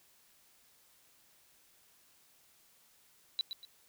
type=tone with echo; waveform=triangle; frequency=3951 Hz; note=B7; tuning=in tune; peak=-26 dBFS; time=3.39-3.41 s; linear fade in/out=0 ms; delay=120 ms; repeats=2; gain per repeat=-10 dB; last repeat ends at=3.65 s; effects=tanh soft clip ceiling -27 dBFS + white hiss -66 dBFS RMS until 3.88 s